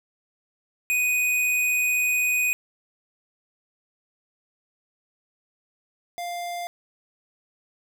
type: tone pair in turn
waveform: square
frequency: 2489 / 698.5 Hz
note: D#7 / F5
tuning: 0 / 0 cents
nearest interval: octave + minor seventh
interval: 2200 cents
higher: first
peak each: -21 / -30 dBFS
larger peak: first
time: 0.9-2.53 / 6.18-6.67 s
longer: first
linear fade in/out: 0 ms
effects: none